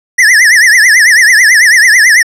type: tone with vibrato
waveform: square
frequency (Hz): 1863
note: A#6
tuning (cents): -2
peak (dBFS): -3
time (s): 0.18-2.23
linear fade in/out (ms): 10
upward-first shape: triangle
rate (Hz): 9.1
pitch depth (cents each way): 210
effects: low-pass 10000 Hz 12 dB/octave